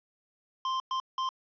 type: tone bursts at uneven times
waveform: square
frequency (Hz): 1046.5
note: C6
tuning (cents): 0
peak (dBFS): -29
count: 3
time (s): 0.65-0.8 / 0.91-1 / 1.18-1.29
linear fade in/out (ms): 2
effects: resampled to 11025 Hz + 10-bit